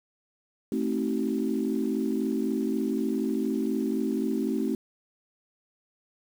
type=chord; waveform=sine; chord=A diminished seventh; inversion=none; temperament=just; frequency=220 / 264 / 316.8 / 380.2 Hz; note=A3 / C4 / Eb4 / Gb4; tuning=0 / +16 / +31 / +47 cents; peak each=-29 / -29 / -31 / -32 dBFS; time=0.72-4.75 s; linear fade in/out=2 ms; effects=tanh soft clip ceiling -14 dBFS + 8-bit